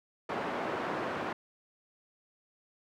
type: band-pass noise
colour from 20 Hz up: pink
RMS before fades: -35 dBFS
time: 0.29-1.33 s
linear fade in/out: 5 ms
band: 300 to 1500 Hz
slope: 12 dB/octave
effects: none